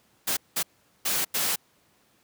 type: noise bursts at uneven times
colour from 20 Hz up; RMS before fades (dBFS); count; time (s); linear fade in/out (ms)
white; -26; 4; 0.27-0.37 / 0.56-0.63 / 1.05-1.25 / 1.34-1.56; 10
effects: pink hiss -64 dBFS RMS until 2.23 s + high-pass 100 Hz 12 dB/octave